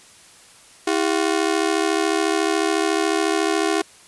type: ring-modulated tone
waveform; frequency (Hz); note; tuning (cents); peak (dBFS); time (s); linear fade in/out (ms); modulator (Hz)
sawtooth; 362; F#4; -38; -11; 0.87-3.82; 5; 37
effects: white hiss -48 dBFS RMS until 4.07 s + resampled to 24000 Hz